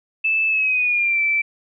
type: tone with pitch glide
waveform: sine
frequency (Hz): 2628 to 2328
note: E7 to D7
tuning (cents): -6 to -16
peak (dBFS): -16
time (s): 0.24-1.42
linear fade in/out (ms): 10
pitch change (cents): -210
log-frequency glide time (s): 0.47-1.21
effects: none